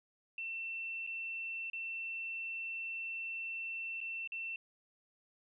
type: tone with dropouts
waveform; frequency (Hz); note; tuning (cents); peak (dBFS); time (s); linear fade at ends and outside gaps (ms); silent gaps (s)
sine; 2690; E7; +34; -38; 0.38-4.56; 2; 1.066-1.073 / 1.7-1.732 / 4.005-4.012 / 4.275-4.32
effects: none